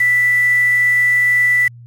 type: tone with quantisation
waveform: sine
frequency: 1975.5 Hz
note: B6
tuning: in tune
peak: -10 dBFS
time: 0-1.68 s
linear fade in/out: 5 ms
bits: 5
effects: added 119 Hz sine -35 dBFS peak until 1.86 s + MP3 64 kbps